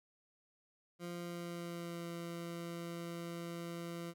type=tone with pitch glide; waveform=20% pulse; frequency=173.7 to 170.13 Hz; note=F3 to F3; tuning=-9 to -45 cents; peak=-37 dBFS; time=0.99-4.14 s; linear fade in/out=50 ms; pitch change=-36 cents; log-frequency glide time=1.1-2.08 s; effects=none